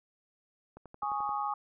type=click train; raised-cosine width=1 ms; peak=-34 dBFS; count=7; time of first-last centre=0.77-1.292 s; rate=11.5 Hz
type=chord; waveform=sine; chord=Ab suspended fourth; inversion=none; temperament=equal; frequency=830.6 / 1108.7 / 1244.5 Hz; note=Ab5 / Db6 / Eb6; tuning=0 / 0 / 0 cents; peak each=-33 / -36 / -36 dBFS; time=1.02-1.54 s; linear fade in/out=5 ms
effects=none